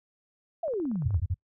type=exponential sweep; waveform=sine; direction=down; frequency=705 to 73.9 Hz; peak=-27 dBFS; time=0.63-1.2 s; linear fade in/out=5 ms
type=clicks; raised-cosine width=1 ms; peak=-34 dBFS; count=9; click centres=0.681 / 0.737 / 0.8 / 0.854 / 0.915 / 0.957 / 1.022 / 1.107 / 1.144 s
type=tone bursts; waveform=sine; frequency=89.9 Hz; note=F#2; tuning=49 cents flat; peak=-24 dBFS; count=4; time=1.05-1.344 s; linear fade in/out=10 ms; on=45 ms; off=38 ms
effects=noise-tail reverb RT60 0.1 s tail -25 dB re dry